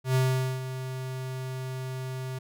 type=tone with ADSR envelope; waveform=square; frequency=130 Hz; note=C3; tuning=11 cents flat; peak=-21 dBFS; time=0.04-2.39 s; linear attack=110 ms; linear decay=450 ms; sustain=-12 dB; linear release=10 ms; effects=none